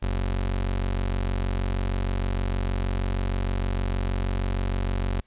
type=tone; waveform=30% pulse; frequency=46.41 Hz; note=F#1; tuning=6 cents sharp; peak=-21 dBFS; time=0.02-5.21 s; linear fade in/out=10 ms; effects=pink hiss -66 dBFS RMS until 5.26 s + resampled to 8000 Hz